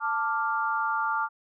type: chord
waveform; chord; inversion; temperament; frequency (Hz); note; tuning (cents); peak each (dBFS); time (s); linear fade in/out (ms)
sine; D minor; second; equal with one note detuned; 886.1 / 1174.7 / 1396.9; A5 / D6 / F6; +12 / 0 / 0; -29; 0-1.29; 50
effects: none